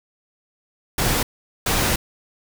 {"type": "noise bursts at uneven times", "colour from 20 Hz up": "pink", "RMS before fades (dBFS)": -20, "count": 2, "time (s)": [[0.98, 1.23], [1.66, 1.96]], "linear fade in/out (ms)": 5, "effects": []}